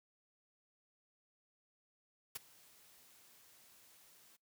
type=noise with ADSR envelope; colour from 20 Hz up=white; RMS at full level=-40 dBFS; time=2.35-4.37 s; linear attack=9 ms; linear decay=17 ms; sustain=-24 dB; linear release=18 ms; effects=noise-tail reverb RT60 0.2 s tail -25 dB re dry + high-pass 60 Hz 12 dB/octave